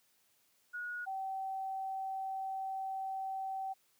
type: tone pair in turn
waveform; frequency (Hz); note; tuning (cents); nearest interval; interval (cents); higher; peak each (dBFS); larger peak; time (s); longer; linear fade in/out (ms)
sine; 1452 / 769.2; F#6 / G5; -33 / -33; major seventh; 1100; first; -38 / -36; second; 0.73-1.06 / 1.06-3.74; second; 20
effects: white hiss -72 dBFS RMS until 3.99 s + high-pass 80 Hz 12 dB/octave